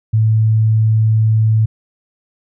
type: tone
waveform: sine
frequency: 110 Hz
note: A2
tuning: in tune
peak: -9 dBFS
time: 0.13-1.66 s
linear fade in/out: 10 ms
effects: none